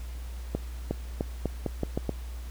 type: accelerating click train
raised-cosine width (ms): 2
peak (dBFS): -14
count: 8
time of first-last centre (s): 0.55-2.093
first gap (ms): 360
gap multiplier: 0.83
effects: added 60 Hz sine -35 dBFS peak until 2.5 s + pink hiss -51 dBFS RMS until 2.5 s